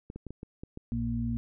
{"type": "clicks", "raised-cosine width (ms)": 3, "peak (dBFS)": -27, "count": 7, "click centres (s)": [0.101, 0.16, 0.267, 0.306, 0.431, 0.635, 0.774]}
{"type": "harmonic tone", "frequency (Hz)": 58.5, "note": "A#1", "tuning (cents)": 7, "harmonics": [1, 2, 4], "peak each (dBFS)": [-35, -33, -31], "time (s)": [0.92, 1.37], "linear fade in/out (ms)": 0}
{"effects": []}